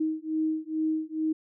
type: beating tone pair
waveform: sine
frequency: 313.5 / 315.8 Hz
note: D#4 / D#4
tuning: +13 / +26 cents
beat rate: 2.3 Hz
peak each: -29 dBFS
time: 0-1.33 s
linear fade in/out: 10 ms
effects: none